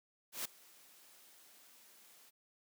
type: noise with ADSR envelope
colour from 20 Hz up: white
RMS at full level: -38 dBFS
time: 0.32-2.31 s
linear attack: 130 ms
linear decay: 7 ms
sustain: -24 dB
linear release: 24 ms
effects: high-pass 200 Hz 12 dB/octave